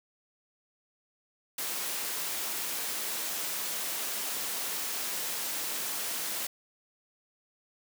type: high-pass noise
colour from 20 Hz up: white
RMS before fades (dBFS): -34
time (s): 1.58-6.47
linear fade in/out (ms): 5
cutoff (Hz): 220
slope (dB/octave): 12
effects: none